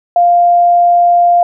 sine tone, 698.5 Hz, F5, in tune, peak -5 dBFS, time 0.16-1.43 s, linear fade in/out 2 ms, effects none

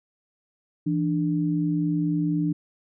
sine tone pair together, 166.1 / 296 Hz, E3 / D4, +13 / +14 cents, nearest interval minor seventh, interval 1001 cents, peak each -24 dBFS, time 0.86-2.53 s, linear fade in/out 10 ms, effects none

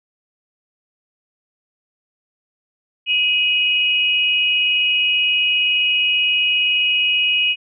sine tone pair together, 2518 / 2903 Hz, D#7 / F#7, +20 / -34 cents, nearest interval major second, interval 246 cents, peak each -17 dBFS, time 3.06-7.56 s, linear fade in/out 50 ms, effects none

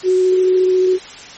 sine tone with vibrato, 370 Hz, F#4, in tune, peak -10 dBFS, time 0.03-0.99 s, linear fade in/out 50 ms, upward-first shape sine, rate 14 Hz, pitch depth 10 cents each way, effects white hiss -35 dBFS RMS until 1.37 s + MP3 32 kbps

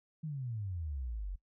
sine exponential sweep, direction down, 162.2 to 43.65 Hz, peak -36 dBFS, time 0.23-1.36 s, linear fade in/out 10 ms, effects noise-tail reverb RT60 0.1 s tail -20 dB re dry

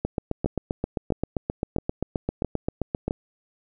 two click trains, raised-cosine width 2 ms, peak -11 / -11 dBFS, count 5 / 24, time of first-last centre 0.46-3.109 / 0.05-3.08 s, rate 1.51 / 7.59 Hz, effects none

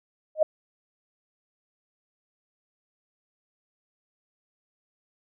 sine tone with exponential growth, 622.3 Hz, D#5, in tune, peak -12 dBFS, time 0.35-0.43 s, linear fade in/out 5 ms, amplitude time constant 17 ms, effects none

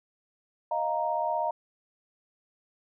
sine chord, Eb suspended second, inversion none, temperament equal, 622.3 / 698.5 / 932.3 Hz, Eb5 / F5 / Bb5, 0 / 0 / 0 cents, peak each -31 / -31 / -29 dBFS, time 0.71-1.51 s, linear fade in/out 5 ms, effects none

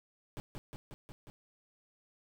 brown noise with echo, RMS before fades -41 dBFS, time 0.37-0.4 s, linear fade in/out 0 ms, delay 180 ms, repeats 5, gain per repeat -2 dB, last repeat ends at 1.3 s, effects none

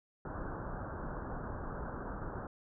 pink low-pass noise, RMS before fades -41 dBFS, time 0.25-2.47 s, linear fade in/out 2 ms, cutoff 1600 Hz, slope 96 dB/octave, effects none

